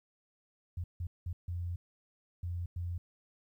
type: tone bursts at uneven times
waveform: sine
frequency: 87.31 Hz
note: F2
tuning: in tune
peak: -34 dBFS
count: 6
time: 0.77-0.84 / 1-1.07 / 1.26-1.33 / 1.48-1.76 / 2.43-2.66 / 2.76-2.98 s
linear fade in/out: 5 ms
effects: 12-bit